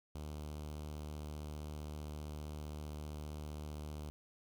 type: tone with notch filter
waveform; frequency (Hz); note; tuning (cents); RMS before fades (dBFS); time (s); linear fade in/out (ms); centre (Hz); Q
sawtooth; 75.3; D2; +44; -45; 0.15-4.1; 0; 1800; 1.3
effects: 12-bit